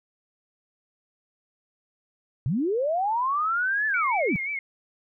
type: linear two-way sweep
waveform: sine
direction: up then down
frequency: 110 to 1760 to 146.9 Hz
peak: -22 dBFS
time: 2.46-4.36 s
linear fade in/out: 0 ms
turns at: 3.87 s
type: tone with vibrato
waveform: sine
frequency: 2217 Hz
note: C#7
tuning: in tune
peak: -27 dBFS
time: 3.94-4.59 s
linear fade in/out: 2 ms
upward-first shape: sine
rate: 5.7 Hz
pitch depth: 82 cents each way
effects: none